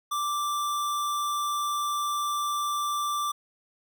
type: tone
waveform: square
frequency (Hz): 1174.7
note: D6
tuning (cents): 0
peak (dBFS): -27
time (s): 0.11-3.32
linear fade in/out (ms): 10
effects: none